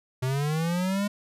square linear sweep, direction up, 125.9 to 206.8 Hz, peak -25 dBFS, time 0.22-1.08 s, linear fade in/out 10 ms, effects resampled to 32000 Hz

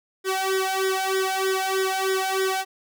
sawtooth tone with flanger, 381.4 Hz, G4, 47 cents flat, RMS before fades -24 dBFS, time 0.24-2.65 s, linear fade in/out 50 ms, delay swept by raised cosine 0.56 to 1.28 ms, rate 3.2 Hz, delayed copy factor +1, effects none

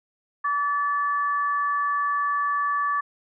sine tone pair together, 1150 / 1741.6 Hz, D6 / A6, -37 / -18 cents, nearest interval perfect fifth, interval 719 cents, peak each -22 / -29 dBFS, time 0.44-3.01 s, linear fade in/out 10 ms, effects none

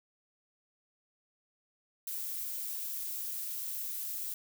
violet noise, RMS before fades -38 dBFS, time 2.07-4.34 s, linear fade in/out 2 ms, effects none

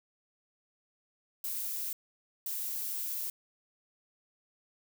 violet noise bursts at uneven times, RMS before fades -36 dBFS, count 2, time 1.44-1.93 / 2.46-3.3 s, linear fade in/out 2 ms, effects none

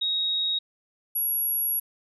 sine tone pair in turn, 3776 / 11315 Hz, A#7 / F9, +22 / +22 cents, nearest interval octave + perfect fifth, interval 1900 cents, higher second, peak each -23 dBFS, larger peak neither, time 0.01-0.59 / 1.15-1.8 s, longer second, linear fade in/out 10 ms, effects none

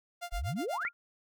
sawtooth tone with tremolo, 698.5 Hz, F5, in tune, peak -32 dBFS, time 0.21-0.84 s, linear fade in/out 20 ms, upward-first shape sine, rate 8.1 Hz, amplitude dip 100%
sine exponential sweep, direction up, 32.83 to 2491 Hz, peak -32 dBFS, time 0.32-0.89 s, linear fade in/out 10 ms
sine tone with exponential decay, 1402 Hz, F6, 6 cents sharp, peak -28 dBFS, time 0.85-0.93 s, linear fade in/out 0 ms, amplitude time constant 16 ms
effects none

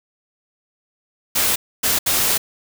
white noise bursts at uneven times, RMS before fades -18 dBFS, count 3, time 1.35-1.56 / 1.83-1.99 / 2.06-2.38 s, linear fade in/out 10 ms, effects none

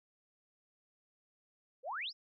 sine exponential sweep, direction up, 466.2 to 5620 Hz, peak -37 dBFS, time 1.83-2.13 s, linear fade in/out 50 ms, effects none

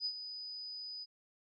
sine tone with ADSR envelope, 4978 Hz, D#8, in tune, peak -32 dBFS, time 0-1.06 s, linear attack 55 ms, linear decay 67 ms, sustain -10 dB, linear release 34 ms, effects none

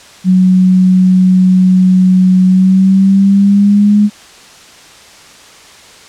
sine tone with pitch glide, 185 to 207.7 Hz, F#3 to G#3, 0 to 0 cents, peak -4 dBFS, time 0.24-4.1 s, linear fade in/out 50 ms, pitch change +200 cents, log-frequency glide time 2.46-3.99 s, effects white hiss -37 dBFS RMS until 6.08 s + low-pass 7000 Hz 12 dB/octave

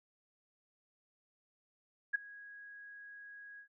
sine tone with ADSR envelope, 1654 Hz, G#6, 8 cents flat, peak -26 dBFS, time 2.13-3.68 s, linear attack 20 ms, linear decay 11 ms, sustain -23 dB, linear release 90 ms, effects none

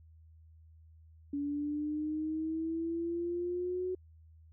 sine exponential sweep, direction up, 284 to 370 Hz, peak -32 dBFS, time 1.33-3.95 s, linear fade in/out 5 ms, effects added 80 Hz sine -55 dBFS peak until 4.52 s

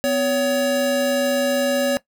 square tone pair together, 251.6 / 562 Hz, B3 / C#5, +32 / +24 cents, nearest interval octave + major second, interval 1392 cents, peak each -24 / -19 dBFS, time 0.04-1.97 s, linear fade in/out 0 ms, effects noise-tail reverb RT60 0.1 s tail -18 dB re dry

